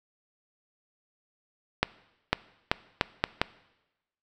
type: accelerating click train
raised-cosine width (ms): 0.3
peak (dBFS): -5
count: 6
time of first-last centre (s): 1.83-3.415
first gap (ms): 500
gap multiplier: 0.77
effects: noise-tail reverb RT60 1.0 s tail -20 dB re dry